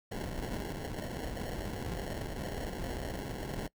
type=noise with sample-and-hold; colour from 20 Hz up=pink; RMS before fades=-38 dBFS; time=0.11-3.68 s; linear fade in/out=10 ms; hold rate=1225 Hz; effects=noise-tail reverb RT60 0.1 s tail -23 dB re dry